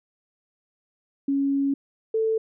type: tone pair in turn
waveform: sine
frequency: 277.2 / 443.3 Hz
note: C#4 / A4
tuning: 0 / +13 cents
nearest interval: minor sixth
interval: 813 cents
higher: second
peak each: -20 dBFS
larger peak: neither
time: 1.28-1.74 / 2.14-2.38 s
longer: first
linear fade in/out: 5 ms
effects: none